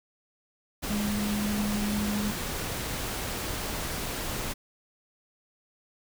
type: tone in noise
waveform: sine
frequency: 207.7 Hz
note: G#3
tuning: in tune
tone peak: -27 dBFS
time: 0.89-2.32 s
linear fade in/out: 20 ms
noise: pink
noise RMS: -33 dBFS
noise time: 0.82-4.54 s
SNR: +3 dB
effects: none